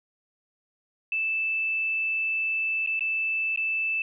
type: tone with dropouts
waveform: sine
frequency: 2637 Hz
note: E7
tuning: in tune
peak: -24 dBFS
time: 1.12-4.02 s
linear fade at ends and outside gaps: 2 ms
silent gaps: 2.863-2.872 / 2.994-3.007 / 3.561-3.574 s
effects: none